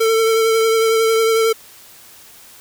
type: tone with vibrato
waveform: square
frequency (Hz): 448.2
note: A4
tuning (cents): +32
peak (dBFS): -13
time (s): 0-1.53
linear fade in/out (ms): 10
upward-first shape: triangle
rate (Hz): 11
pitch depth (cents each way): 24
effects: white hiss -43 dBFS RMS until 2.6 s